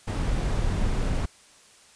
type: noise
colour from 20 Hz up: brown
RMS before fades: -25 dBFS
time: 0.07-1.26 s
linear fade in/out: 10 ms
effects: white hiss -54 dBFS RMS until 1.95 s + resampled to 22050 Hz